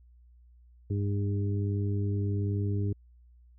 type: harmonic tone with a mistuned harmonic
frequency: 101.3 Hz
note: G#2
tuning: 43 cents flat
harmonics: 1 / 2 / 3 / 4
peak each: -27 / -37 / -38 / -39 dBFS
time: 0.9-2.93 s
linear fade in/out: 5 ms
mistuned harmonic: 1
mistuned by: -19 cents
effects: added 60 Hz sine -54 dBFS peak until 3.58 s